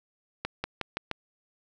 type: accelerating click train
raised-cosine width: 0.3 ms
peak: -14 dBFS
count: 5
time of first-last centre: 0.45-1.113 s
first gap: 190 ms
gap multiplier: 0.91
effects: none